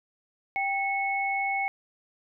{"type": "tone pair together", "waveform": "sine", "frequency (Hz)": [787, 2199], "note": ["G5", "C#7"], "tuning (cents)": [7, -14], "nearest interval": "octave + tritone", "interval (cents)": 1779, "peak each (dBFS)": -28, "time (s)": [0.56, 1.68], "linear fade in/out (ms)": 0, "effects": []}